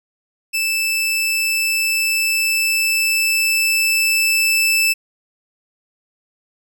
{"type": "tone with level ramp", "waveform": "sawtooth", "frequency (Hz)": 2637, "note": "E7", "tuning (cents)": 0, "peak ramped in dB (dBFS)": [-14, -10], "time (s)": [0.53, 4.94], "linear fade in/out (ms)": 20, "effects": []}